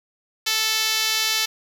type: tone with band-pass filter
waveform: 5% pulse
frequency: 439.2 Hz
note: A4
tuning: 3 cents flat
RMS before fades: -22 dBFS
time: 0.46-1.46 s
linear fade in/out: 10 ms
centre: 6200 Hz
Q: 0.52
effects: 7-bit